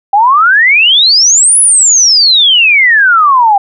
sine exponential two-way sweep, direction up then down, 778 to 10460 to 778 Hz, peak -3 dBFS, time 0.13-3.58 s, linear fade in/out 5 ms, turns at 1.59 s, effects none

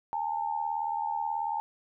sine tone pair together, 823.6 / 902 Hz, G#5 / A5, -15 / +43 cents, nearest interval major second, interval 158 cents, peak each -32 / -31 dBFS, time 0.13-1.6 s, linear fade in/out 0 ms, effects none

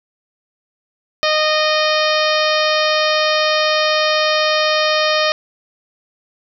harmonic tone, 616 Hz, D#5, 17 cents flat, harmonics 1 / 2 / 3 / 4 / 5 / 6 / 7 / 8 / 9, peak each -17 / -20 / -22 / -23 / -24 / -25 / -25 / -26 / -27 dBFS, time 1.23-5.32 s, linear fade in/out 0 ms, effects none

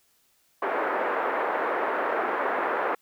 pink band-pass noise, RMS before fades -27 dBFS, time 0.62-2.95 s, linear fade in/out 5 ms, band 390 to 1700 Hz, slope 24 dB/octave, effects white hiss -66 dBFS RMS until 3.01 s

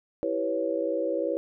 sine chord, C# half-diminished seventh, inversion first, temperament equal, 329.6 / 392 / 493.9 / 554.4 Hz, E4 / G4 / B4 / C#5, 0 / 0 / 0 / 0 cents, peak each -31 / -34 / -30 / -29 dBFS, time 0.23-1.37 s, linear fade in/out 0 ms, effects none

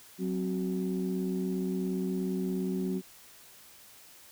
sine tone cluster, 186.5 / 263.6 / 371.4 Hz, F#3 / C4 / F#4, +14 / +13 / +7 cents, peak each -30 / -35 / -34 dBFS, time 0.18-3.02 s, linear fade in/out 50 ms, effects tanh soft clip ceiling -22 dBFS + white hiss -54 dBFS RMS until 4.31 s

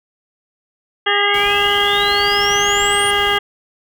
harmonic tone, 406.7 Hz, G#4, 36 cents flat, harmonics 1 / 2 / 3 / 4 / 5 / 7 / 8, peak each -21 / -21 / -21 / -21 / -21 / -21 / -21 dBFS, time 1.06-3.39 s, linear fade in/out 10 ms
sine exponential sweep, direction up, 1760 to 9397 Hz, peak -22 dBFS, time 1.07-3.11 s, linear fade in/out 5 ms
pink noise, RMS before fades -32 dBFS, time 1.34-3.38 s, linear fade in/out 2 ms
effects none

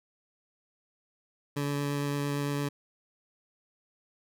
20% pulse tone with vibrato, 143.2 Hz, D3, 43 cents flat, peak -24 dBFS, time 1.56-2.69 s, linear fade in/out 10 ms, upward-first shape triangle, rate 8.8 Hz, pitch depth 10 cents each way, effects none

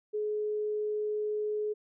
sine tone, 423 Hz, G#4, 32 cents sharp, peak -29 dBFS, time 0.13-1.74 s, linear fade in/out 20 ms, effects none

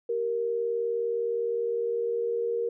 sine tone pair together, 387.5 / 467.2 Hz, G4 / A#4, -20 / +4 cents, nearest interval minor third, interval 324 cents, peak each -34 / -26 dBFS, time 0.09-2.69 s, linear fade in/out 5 ms, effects none

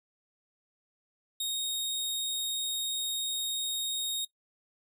sawtooth tone, 3729 Hz, A#7, in tune, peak -27 dBFS, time 1.4-4.25 s, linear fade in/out 5 ms, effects noise-tail reverb RT60 0.1 s tail -21 dB re dry

